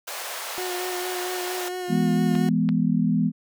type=high-pass noise; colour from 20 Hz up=pink; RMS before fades=-33 dBFS; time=0.07-1.69 s; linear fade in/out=10 ms; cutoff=570 Hz; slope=24 dB/octave
type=tone with vibrato; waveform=30% pulse; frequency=362.1 Hz; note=F#4; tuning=37 cents flat; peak=-26 dBFS; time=0.58-2.49 s; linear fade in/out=0 ms; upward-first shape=sine; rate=4.4 Hz; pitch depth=21 cents each way
type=chord; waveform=sine; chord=E major; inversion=none; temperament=equal with one note detuned; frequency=166.54 / 207.7 / 246.9 Hz; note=E3 / G#3 / B3; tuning=+18 / 0 / 0 cents; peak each=-23 dBFS; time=1.88-3.32 s; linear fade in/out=50 ms
type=clicks; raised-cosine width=0.3 ms; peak=-18 dBFS; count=2; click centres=2.353 / 2.69 s
effects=none